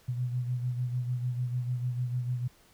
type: beating tone pair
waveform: sine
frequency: 123.47 / 130.17 Hz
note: B2 / C3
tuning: 0 / -9 cents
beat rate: 6.7 Hz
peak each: -29 / -38 dBFS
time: 0.08-2.48 s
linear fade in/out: 10 ms
effects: pink hiss -61 dBFS RMS until 2.73 s